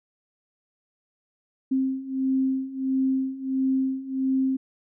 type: beating tone pair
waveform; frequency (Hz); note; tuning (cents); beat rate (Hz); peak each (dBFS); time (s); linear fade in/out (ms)
sine; 263.5 / 265; C4 / C4; +12 / +22; 1.5; -27 / -24; 1.71-4.57; 10
effects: none